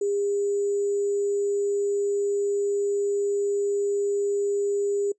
sine tone with sample-and-hold, 404 Hz, G#4, 48 cents flat, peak -22 dBFS, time 0.01-5.12 s, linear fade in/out 5 ms, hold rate 7350 Hz, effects noise-tail reverb RT60 0.1 s tail -22 dB re dry + resampled to 22050 Hz

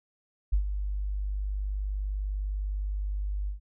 sine tone with ADSR envelope, 49.85 Hz, G1, 30 cents sharp, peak -19 dBFS, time 0.52-3.6 s, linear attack 14 ms, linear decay 94 ms, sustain -9 dB, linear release 120 ms, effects none

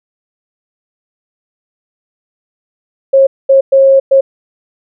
sine tone bursts at uneven times, 541 Hz, C#5, 42 cents flat, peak -3 dBFS, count 4, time 3.13-3.27 / 3.49-3.61 / 3.72-4 / 4.11-4.21 s, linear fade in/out 10 ms, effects none

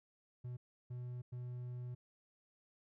triangle tone bursts at uneven times, 123.47 Hz, B2, in tune, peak -40 dBFS, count 3, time 0.44-0.57 / 0.9-1.22 / 1.32-1.95 s, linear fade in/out 10 ms, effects none

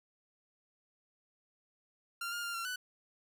sawtooth tone with pitch steps, 1385 / 1413 / 1396 / 1366 / 1493 Hz, F6 / F6 / F6 / F6 / F#6, -15 / +20 / -1 / -39 / +15 cents, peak -33 dBFS, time 2.21-2.76 s, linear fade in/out 5 ms, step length 110 ms, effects none

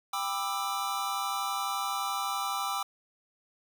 square chord, E minor seventh, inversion first, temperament just, 791.1 / 988.9 / 1186.7 / 1318.5 Hz, G5 / B5 / D6 / E6, +16 / +2 / +18 / 0 cents, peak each -36 / -39 / -35 / -37 dBFS, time 0.13-2.83 s, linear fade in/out 5 ms, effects none

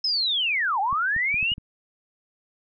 sine linear two-way sweep, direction down then up, 5250 to 750 to 2938 Hz, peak -21 dBFS, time 0.04-1.54 s, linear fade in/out 5 ms, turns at 0.8 s
clicks, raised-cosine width 5 ms, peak -26 dBFS, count 6, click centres 0.928 / 1.164 / 1.343 / 1.428 / 1.519 / 1.581 s
effects none

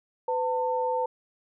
sine tone pair together, 504 / 898 Hz, B4 / A5, +35 / +35 cents, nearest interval minor seventh, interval 1000 cents, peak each -27 dBFS, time 0.28-1.06 s, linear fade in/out 5 ms, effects none

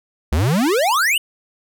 square exponential sweep, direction up, 65.4 to 3050 Hz, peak -15 dBFS, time 0.32-1.18 s, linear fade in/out 5 ms, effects none

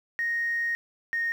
sine tone pair in turn, 1864.7 / 1852.9 Hz, A#6 / A#6, 0 / -11 cents, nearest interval unison, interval 11 cents, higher first, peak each -24 dBFS, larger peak neither, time 0.19-0.75 / 1.13-1.32 s, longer first, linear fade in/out 0 ms, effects tanh soft clip ceiling -20 dBFS + 9-bit

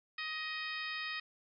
harmonic tone, 627 Hz, D#5, 13 cents sharp, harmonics 2 / 3 / 4 / 5 / 6 / 7 / 8, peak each -46 / -41 / -43 / -49 / -47 / -51 / -49 dBFS, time 0.18-1.2 s, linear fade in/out 5 ms, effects none

